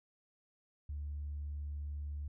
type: tone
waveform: sine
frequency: 73.1 Hz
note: D2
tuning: 7 cents flat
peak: -37 dBFS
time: 0.89-2.28 s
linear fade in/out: 5 ms
effects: tanh soft clip ceiling -34 dBFS